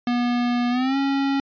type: tone with pitch glide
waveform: square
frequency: 242.4 to 275.2 Hz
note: B3 to C#4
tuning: -32 to -12 cents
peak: -20 dBFS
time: 0.07-1.4 s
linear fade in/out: 2 ms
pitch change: +220 cents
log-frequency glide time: 0.7-0.97 s
effects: resampled to 11025 Hz